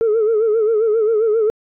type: tone with vibrato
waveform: sine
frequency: 439.5 Hz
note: A4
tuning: 2 cents flat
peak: -11 dBFS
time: 0.01-1.5 s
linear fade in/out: 0 ms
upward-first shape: sine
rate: 7.5 Hz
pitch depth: 88 cents each way
effects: tanh soft clip ceiling -10 dBFS